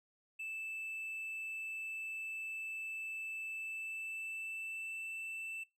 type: tone with pitch glide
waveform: triangle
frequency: 2637 to 2657 Hz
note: E7 to E7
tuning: 0 to +13 cents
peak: -39 dBFS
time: 0.39-5.64 s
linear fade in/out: 10 ms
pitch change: +13 cents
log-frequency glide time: 3.55-5.05 s
effects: noise-tail reverb RT60 0.2 s tail -20 dB re dry